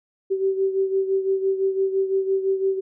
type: beating tone pair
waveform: sine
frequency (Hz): 384.5 / 390.4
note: G4 / G4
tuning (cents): -33 / -7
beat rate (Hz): 5.9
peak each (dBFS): -20 / -26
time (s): 0.3-2.81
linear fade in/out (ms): 20
effects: none